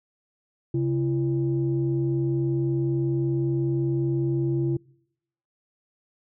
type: tone pair together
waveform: sine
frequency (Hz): 134.5 / 338.1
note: C3 / E4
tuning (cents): +48 / +44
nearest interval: octave + major third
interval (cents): 1596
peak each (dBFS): -23 / -24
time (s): 0.74-4.77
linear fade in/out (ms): 5
effects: noise-tail reverb RT60 0.8 s tail -26 dB re dry + tanh soft clip ceiling -15 dBFS